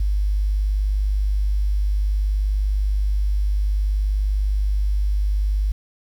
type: tone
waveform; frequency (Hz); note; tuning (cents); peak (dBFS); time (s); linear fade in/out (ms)
sine; 50.3; G1; +45; -17; 0-5.72; 5
effects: 8-bit